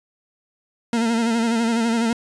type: tone with vibrato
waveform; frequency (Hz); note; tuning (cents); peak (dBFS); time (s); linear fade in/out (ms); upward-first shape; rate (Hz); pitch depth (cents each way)
40% pulse; 230; A#3; -23; -17; 0.93-2.13; 2; sine; 12; 51
effects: resampled to 22050 Hz